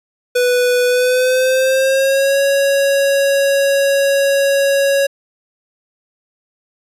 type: tone with pitch glide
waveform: square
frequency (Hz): 493.9 to 554.4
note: B4 to C#5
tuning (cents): 0 to 0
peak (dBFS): -12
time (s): 0.35-5.07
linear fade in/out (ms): 10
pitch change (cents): +200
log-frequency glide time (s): 0.87-2.4
effects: resampled to 32000 Hz